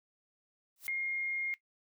blue noise with exponential growth, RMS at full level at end -39 dBFS, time 0.76-0.87 s, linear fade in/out 2 ms, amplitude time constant 23 ms
sine tone, 2133 Hz, C7, 33 cents sharp, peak -32 dBFS, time 0.88-1.54 s, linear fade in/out 0 ms
effects noise-tail reverb RT60 0.1 s tail -18 dB re dry

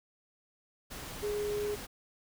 sine tone in noise, 415.3 Hz, G#4, in tune, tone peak -31 dBFS, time 1.22-1.76 s, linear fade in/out 20 ms, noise pink, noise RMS -43 dBFS, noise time 0.9-1.87 s, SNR +9 dB, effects none

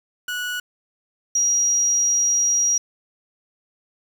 30% pulse / sine tone pair in turn, 1468 / 5735 Hz, F#6 / F8, -14 / +45 cents, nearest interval 2 octaves, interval 2359 cents, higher second, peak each -22 / -16 dBFS, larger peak second, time 0.28-0.6 / 1.35-2.78 s, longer second, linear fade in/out 5 ms, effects 7-bit

